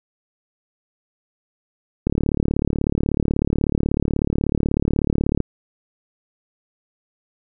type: click train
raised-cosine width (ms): 3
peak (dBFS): -6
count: 122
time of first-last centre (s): 2.07-5.403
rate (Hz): 36.3
effects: none